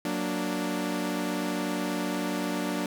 sawtooth chord, Gb augmented, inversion none, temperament equal, 185 / 233.1 / 293.7 Hz, Gb3 / Bb3 / D4, 0 / 0 / 0 cents, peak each -29 / -30 / -27 dBFS, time 0.05-2.86 s, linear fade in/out 2 ms, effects none

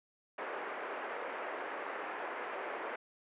pink band-pass noise, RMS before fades -41 dBFS, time 0.38-2.96 s, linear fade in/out 5 ms, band 390 to 2100 Hz, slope 24 dB/octave, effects resampled to 8000 Hz

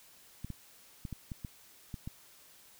clicks, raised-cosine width 5 ms, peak -27 dBFS, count 8, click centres 0.446 / 0.503 / 1.052 / 1.127 / 1.318 / 1.448 / 1.942 / 2.075 s, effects white hiss -59 dBFS RMS until 2.79 s

